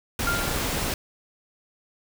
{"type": "noise", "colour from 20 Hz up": "pink", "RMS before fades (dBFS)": -27, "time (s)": [0.19, 0.94], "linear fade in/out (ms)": 2}
{"type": "tone with exponential decay", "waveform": "sine", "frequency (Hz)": 1396.9, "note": "F6", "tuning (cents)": 0, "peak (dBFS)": -21, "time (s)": [0.27, 0.83], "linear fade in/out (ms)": 1, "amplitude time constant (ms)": 120}
{"effects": []}